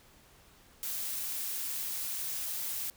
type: noise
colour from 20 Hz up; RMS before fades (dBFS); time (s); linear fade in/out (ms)
blue; -36; 0.83-2.9; 0
effects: pink hiss -60 dBFS RMS until 2.96 s